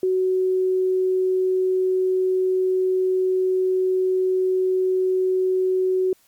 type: tone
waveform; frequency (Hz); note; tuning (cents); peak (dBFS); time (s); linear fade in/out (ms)
sine; 372.7; F#4; +13; -17; 0.03-6.13; 2
effects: white hiss -59 dBFS RMS until 6.27 s + MP3 96 kbps